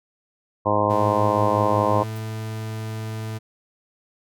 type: harmonic tone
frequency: 104.3 Hz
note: G#2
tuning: 8 cents sharp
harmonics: 1 / 2 / 3 / 4 / 5 / 6 / 7 / 8 / 9 / 10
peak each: -27 / -30 / -28 / -30 / -24 / -25 / -30 / -29 / -25 / -24 dBFS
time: 0.65-2.04 s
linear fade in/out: 20 ms
type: tone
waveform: 40% pulse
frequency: 109.9 Hz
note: A2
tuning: 2 cents flat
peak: -27 dBFS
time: 0.89-3.39 s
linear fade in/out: 20 ms
type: noise with exponential decay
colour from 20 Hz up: violet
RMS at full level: -41 dBFS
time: 2.16-2.25 s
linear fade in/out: 2 ms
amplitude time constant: 19 ms
effects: none